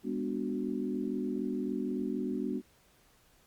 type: chord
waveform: sine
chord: G# half-diminished seventh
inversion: none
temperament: equal with one note detuned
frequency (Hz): 203 / 246.9 / 293.7 / 370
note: G#3 / B3 / D4 / F#4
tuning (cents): -39 / 0 / 0 / 0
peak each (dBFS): -37 / -35 / -37 / -38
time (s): 0.03-2.62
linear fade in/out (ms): 50
effects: pink hiss -65 dBFS RMS until 3.46 s + Opus 48 kbps